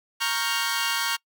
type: chord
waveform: 15% pulse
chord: G half-diminished seventh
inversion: first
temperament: equal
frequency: 932.3 / 1108.7 / 1396.9 / 1568 Hz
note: Bb5 / Db6 / F6 / G6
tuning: 0 / 0 / 0 / 0 cents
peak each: -23 dBFS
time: 0.2-1.17 s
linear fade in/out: 20 ms
effects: noise-tail reverb RT60 0.1 s tail -25 dB re dry